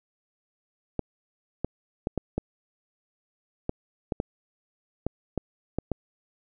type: clicks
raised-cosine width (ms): 2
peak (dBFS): -13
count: 12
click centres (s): 0.993 / 1.646 / 2.071 / 2.177 / 2.38 / 3.694 / 4.122 / 4.201 / 5.066 / 5.377 / 5.786 / 5.917
effects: none